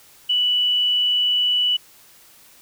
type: tone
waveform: sine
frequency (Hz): 2960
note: F#7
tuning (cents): 0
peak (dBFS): -16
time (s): 0.29-1.77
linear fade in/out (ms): 10
effects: white hiss -50 dBFS RMS until 2.61 s